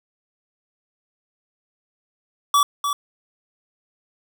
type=tone with echo; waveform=square; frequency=1147 Hz; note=D6; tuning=41 cents flat; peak=-14 dBFS; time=2.54-2.63 s; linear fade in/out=2 ms; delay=300 ms; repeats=1; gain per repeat=-7 dB; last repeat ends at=2.93 s; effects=none